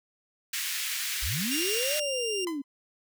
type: high-pass noise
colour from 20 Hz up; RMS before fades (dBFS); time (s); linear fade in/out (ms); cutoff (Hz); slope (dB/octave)
pink; -32; 0.53-2; 5; 1800; 24
type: linear two-way sweep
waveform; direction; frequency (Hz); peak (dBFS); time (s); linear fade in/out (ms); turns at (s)
sine; up then down; 41.2 to 612 to 266.8; -30; 1.22-2.62; 10; 1.97
type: tone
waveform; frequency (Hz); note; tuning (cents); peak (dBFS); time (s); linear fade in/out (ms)
20% pulse; 2794; F7; 0; -26; 1.51-2.45; 5
type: tone with exponential decay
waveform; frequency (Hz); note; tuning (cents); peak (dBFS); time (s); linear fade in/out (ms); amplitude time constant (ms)
sawtooth; 1017; C6; -50; -28; 2.47-2.64; 1; 35
effects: none